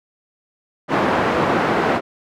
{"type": "band-pass noise", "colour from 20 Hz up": "pink", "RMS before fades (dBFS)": -18, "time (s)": [0.88, 2.01], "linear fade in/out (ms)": 50, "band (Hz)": [230, 1500], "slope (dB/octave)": 12, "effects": []}